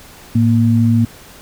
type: tone pair together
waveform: sine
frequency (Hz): 110 / 233.3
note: A2 / A#3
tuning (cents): 0 / +2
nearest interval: octave + minor second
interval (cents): 1302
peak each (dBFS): -12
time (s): 0.35-1.05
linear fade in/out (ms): 5
effects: pink hiss -40 dBFS RMS until 1.41 s